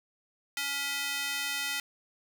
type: tone with high-pass filter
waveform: square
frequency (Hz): 281.4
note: C#4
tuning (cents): +26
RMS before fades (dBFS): -33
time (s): 0.57-1.8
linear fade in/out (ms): 2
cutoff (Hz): 2100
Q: 1.2
effects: none